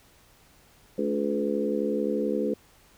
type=harmonic tone with a mistuned harmonic; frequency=71.5 Hz; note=D2; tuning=46 cents flat; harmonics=3 / 4 / 5 / 6 / 7; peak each=-30 / -31 / -33 / -30 / -30 dBFS; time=0.98-2.54 s; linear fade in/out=5 ms; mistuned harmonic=5; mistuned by=-18 cents; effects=pink hiss -58 dBFS RMS until 2.97 s